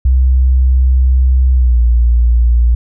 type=tone with pitch glide; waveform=sine; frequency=64.3 to 58.96 Hz; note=C2 to A#1; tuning=-30 to +20 cents; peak=-6 dBFS; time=0.05-2.75 s; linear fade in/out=5 ms; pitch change=-150 cents; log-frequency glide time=1.52-1.8 s; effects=none